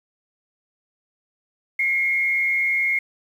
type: tone with frequency modulation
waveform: sine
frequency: 2149 Hz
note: C7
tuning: 46 cents sharp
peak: -18 dBFS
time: 1.79-2.99 s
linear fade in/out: 5 ms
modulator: 131 Hz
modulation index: 0.43
effects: 8-bit